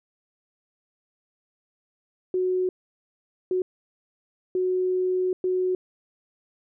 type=tone bursts at uneven times; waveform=sine; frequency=368.2 Hz; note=F#4; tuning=8 cents flat; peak=-21 dBFS; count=4; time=2.34-2.69 / 3.51-3.62 / 4.55-5.33 / 5.44-5.75 s; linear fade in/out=2 ms; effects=none